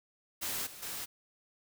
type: noise with level steps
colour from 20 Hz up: white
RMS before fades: -36 / -49 / -40 dBFS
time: 0.41-1.06 s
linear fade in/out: 20 ms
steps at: 0.66 / 0.82 s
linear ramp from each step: 10 ms
effects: none